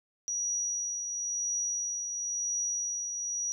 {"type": "tone with tremolo", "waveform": "sine", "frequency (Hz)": 5800, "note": "F#8", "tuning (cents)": -35, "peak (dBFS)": -28, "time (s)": [0.28, 3.52], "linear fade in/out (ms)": 0, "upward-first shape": "triangle", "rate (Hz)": 0.97, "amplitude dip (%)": 45, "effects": []}